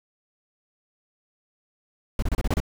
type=noise bursts; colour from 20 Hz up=brown; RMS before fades=-22 dBFS; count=7; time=2.19-2.602 s; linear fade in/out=2 ms; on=34 ms; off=29 ms; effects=none